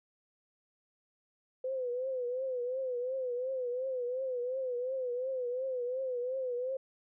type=tone with vibrato; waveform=sine; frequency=507 Hz; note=B4; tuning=45 cents sharp; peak=-32 dBFS; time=1.64-6.77 s; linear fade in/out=5 ms; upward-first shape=triangle; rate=2.8 Hz; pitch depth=99 cents each way; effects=none